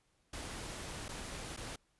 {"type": "noise with dropouts", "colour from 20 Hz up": "pink", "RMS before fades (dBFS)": -44, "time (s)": [0.33, 1.76], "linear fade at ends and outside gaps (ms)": 5, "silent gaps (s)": [[1.083, 1.089], [1.565, 1.572]], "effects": ["pink hiss -75 dBFS RMS until 1.99 s", "resampled to 24000 Hz"]}